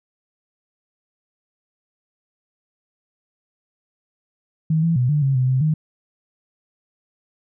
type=tone with pitch steps; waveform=sine; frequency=158.6 / 166.2 / 124.5 / 148.8 / 136 / 128 / 130.2 / 155 Hz; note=D#3 / E3 / B2 / D3 / C#3 / C3 / C3 / D#3; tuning=+33 / +15 / +14 / +23 / -33 / -38 / -8 / -6 cents; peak=-15 dBFS; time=4.7-5.74 s; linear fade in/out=5 ms; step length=130 ms; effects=none